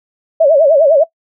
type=tone with vibrato; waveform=sine; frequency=600 Hz; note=D5; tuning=37 cents sharp; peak=-5 dBFS; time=0.4-1.04 s; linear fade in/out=10 ms; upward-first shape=sine; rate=9.9 Hz; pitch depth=170 cents each way; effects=noise-tail reverb RT60 0.1 s tail -20 dB re dry